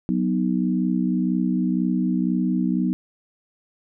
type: chord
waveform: sine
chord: B major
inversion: second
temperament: equal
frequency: 185 / 246.9 / 311.1 Hz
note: F#3 / B3 / D#4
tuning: 0 / 0 / 0 cents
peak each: -22 / -23 / -26 dBFS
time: 0.09-2.93 s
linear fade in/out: 0 ms
effects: none